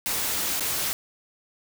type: noise with dropouts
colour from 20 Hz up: white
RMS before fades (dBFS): -27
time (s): 0.06-0.93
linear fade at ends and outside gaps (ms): 0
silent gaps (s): 0.597-0.607
effects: none